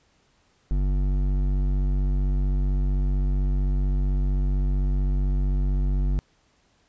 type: tone with hard clipping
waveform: sine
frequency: 47.84 Hz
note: G1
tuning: 41 cents flat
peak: -22 dBFS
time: 0.71-6.19 s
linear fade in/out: 0 ms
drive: 11 dB
effects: pink hiss -64 dBFS RMS until 6.88 s + resampled to 16000 Hz